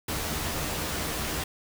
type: noise with comb filter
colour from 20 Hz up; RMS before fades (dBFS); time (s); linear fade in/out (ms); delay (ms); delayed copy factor
pink; -31; 0.08-1.44; 5; 13; +0.55
effects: none